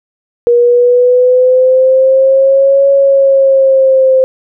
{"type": "linear two-way sweep", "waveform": "sine", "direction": "up then down", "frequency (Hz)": [475.9, 554.4, 521], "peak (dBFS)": -4, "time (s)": [0.47, 4.24], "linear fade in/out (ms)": 0, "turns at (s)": 2.89, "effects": []}